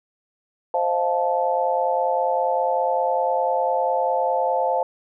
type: chord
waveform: sine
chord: F dominant seventh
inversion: second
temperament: just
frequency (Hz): 523.8 / 628.6 / 698.5 / 873.1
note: C5 / Eb5 / F5 / A5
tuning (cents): +2 / +18 / 0 / -14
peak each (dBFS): -23 / -28 / -24 / -23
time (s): 0.74-4.83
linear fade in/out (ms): 2
effects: none